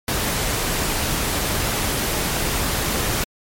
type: noise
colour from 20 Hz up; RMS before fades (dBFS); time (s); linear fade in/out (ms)
pink; -22; 0.08-3.24; 2
effects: MP3 64 kbps